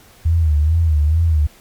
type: tone with vibrato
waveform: sine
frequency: 78.7 Hz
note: D#2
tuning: 20 cents sharp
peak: -11 dBFS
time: 0.25-1.47 s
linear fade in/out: 10 ms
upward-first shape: sine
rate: 2.3 Hz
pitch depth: 110 cents each way
effects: pink hiss -47 dBFS RMS until 1.6 s + MP3 96 kbps